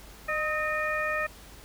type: harmonic tone with a mistuned harmonic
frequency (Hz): 611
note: D#5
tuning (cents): -32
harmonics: 1 / 2 / 3 / 4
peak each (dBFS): -32 / -32 / -30 / -35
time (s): 0.28-1.27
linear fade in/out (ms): 10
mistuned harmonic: 2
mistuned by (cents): +55
effects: added 50 Hz sine -50 dBFS peak until 1.64 s + pink hiss -50 dBFS RMS until 1.64 s